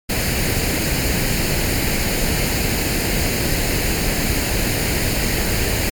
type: noise with comb filter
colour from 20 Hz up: pink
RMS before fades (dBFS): -19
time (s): 0.09-5.9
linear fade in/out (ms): 10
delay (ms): 0.43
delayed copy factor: +0.6
effects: MP3 96 kbps